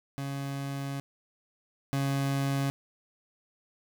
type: tone pair in turn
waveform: 30% pulse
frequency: 138.7 / 138 Hz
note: C#3 / C#3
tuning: +1 / -7 cents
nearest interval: unison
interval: 8 cents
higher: first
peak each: -30 / -24 dBFS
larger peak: second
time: 0.18-1 / 1.93-2.7 s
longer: first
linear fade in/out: 0 ms
effects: none